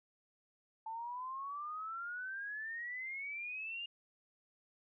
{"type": "exponential sweep", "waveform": "sine", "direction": "up", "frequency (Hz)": [880, 2844], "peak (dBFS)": -40, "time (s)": [0.86, 3.86], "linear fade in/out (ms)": 5, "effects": []}